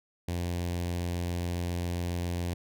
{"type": "tone with notch filter", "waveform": "sawtooth", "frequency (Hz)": 87.31, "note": "F2", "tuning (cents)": 0, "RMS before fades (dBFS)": -32, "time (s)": [0.28, 2.54], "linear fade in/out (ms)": 5, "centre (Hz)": 1300, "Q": 1.5, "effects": []}